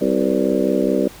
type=harmonic tone with a mistuned harmonic; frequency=65 Hz; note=C2; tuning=11 cents flat; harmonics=3 / 4 / 5 / 6 / 7 / 8 / 9; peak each=-23 / -21 / -22 / -22 / -24 / -26 / -24 dBFS; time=0.01-1.08 s; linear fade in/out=5 ms; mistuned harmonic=7; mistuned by=+78 cents; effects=pink hiss -41 dBFS RMS until 1.2 s